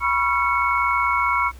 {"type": "tone cluster", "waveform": "sine", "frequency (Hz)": [979, 1100, 1357, 2212], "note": ["B5", "C#6", "E6", "C#7"], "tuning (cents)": [-15, -14, 50, -4], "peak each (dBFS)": -23, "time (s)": [0, 1.52], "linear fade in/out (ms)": 50, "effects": ["added 63 Hz sine -38 dBFS peak until 1.59 s", "pink hiss -50 dBFS RMS until 1.59 s"]}